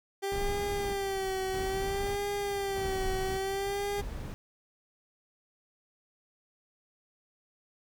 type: tone with vibrato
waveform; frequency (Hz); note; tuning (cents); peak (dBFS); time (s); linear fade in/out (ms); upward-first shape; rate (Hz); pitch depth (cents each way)
30% pulse; 392; G4; 0; -28; 0.22-4.02; 20; sine; 0.6; 59
type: noise with tremolo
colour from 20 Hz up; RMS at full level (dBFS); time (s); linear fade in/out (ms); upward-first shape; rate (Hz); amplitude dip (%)
brown; -37; 0.32-4.34; 0; square; 0.82; 65
effects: none